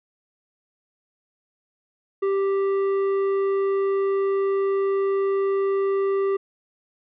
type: tone with tanh clipping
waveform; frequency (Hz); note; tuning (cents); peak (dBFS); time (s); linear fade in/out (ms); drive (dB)
sine; 392; G4; 0; -21; 2.22-6.37; 10; 9
effects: none